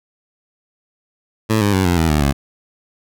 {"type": "tone with pitch steps", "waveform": "15% pulse", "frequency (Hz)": [110, 102.04, 94.66, 87.81, 81.46, 75.57, 70.1], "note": ["A2", "G#2", "F#2", "F2", "E2", "D#2", "C#2"], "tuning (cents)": [0, -30, 40, 10, -20, -50, 20], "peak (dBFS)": -7, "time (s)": [1.49, 2.33], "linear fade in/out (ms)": 20, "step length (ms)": 120, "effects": []}